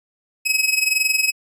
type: tone with amplitude modulation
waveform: sawtooth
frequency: 2550 Hz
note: D#7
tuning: 42 cents sharp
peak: -10 dBFS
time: 0.45-1.32 s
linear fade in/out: 20 ms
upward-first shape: sine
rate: 21.7 Hz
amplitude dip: 75%
effects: resampled to 32000 Hz